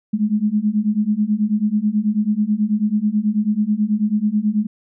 sine beating tone pair, 206.1 / 215.3 Hz, G#3 / A3, -13 / -37 cents, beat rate 9.2 Hz, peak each -19 / -18 dBFS, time 0.13-4.67 s, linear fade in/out 10 ms, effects none

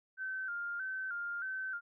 sine tone with vibrato, 1468 Hz, F#6, 14 cents flat, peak -36 dBFS, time 0.17-1.81 s, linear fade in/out 50 ms, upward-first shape square, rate 1.6 Hz, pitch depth 77 cents each way, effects none

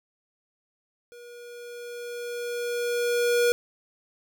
square tone with level ramp, 480 Hz, B4, 49 cents flat, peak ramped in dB -45 to -19 dBFS, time 1.12-3.52 s, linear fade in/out 0 ms, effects none

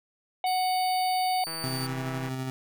harmonic tone, 740 Hz, F#5, in tune, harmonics 1 / 3 / 4 / 5, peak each -24 / -37 / -41 / -42 dBFS, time 0.44-1.44 s, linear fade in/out 2 ms
sawtooth tone, 4588 Hz, D8, 41 cents flat, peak -31 dBFS, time 0.46-1.87 s, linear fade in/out 10 ms
click train, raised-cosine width 0.5 ms, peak -24 dBFS, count 134, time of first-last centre 1.47-2.286 s, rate 163 Hz
25% pulse tone with tremolo, 130.81 Hz, C3, in tune, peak -26 dBFS, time 1.64-2.5 s, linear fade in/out 0 ms, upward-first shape square, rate 12 Hz, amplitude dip 25%
effects none

